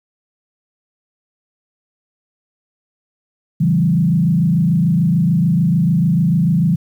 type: tone with frequency modulation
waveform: sine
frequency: 167.8 Hz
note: E3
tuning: 31 cents sharp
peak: -11 dBFS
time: 3.6-6.76 s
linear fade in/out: 10 ms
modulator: 26.8 Hz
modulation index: 1.1
effects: 8-bit